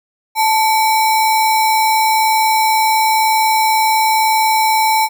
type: tone with sample-and-hold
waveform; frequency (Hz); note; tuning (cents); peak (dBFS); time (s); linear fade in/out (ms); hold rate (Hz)
sine; 879; A5; -2; -10; 0.35-5.09; 50; 3150
effects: none